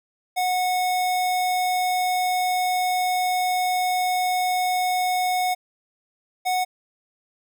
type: tone pair in turn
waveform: square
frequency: 732 / 736 Hz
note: F#5 / F#5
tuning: -19 / -9 cents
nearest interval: unison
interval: 10 cents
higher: second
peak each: -21 dBFS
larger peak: neither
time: 0.36-5.55 / 6.45-6.65 s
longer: first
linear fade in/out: 20 ms
effects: none